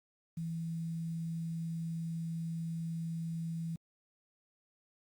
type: tone with quantisation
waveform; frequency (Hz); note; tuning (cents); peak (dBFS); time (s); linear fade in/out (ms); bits
sine; 164.81; E3; 0; -35; 0.37-3.76; 5; 10
effects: Opus 48 kbps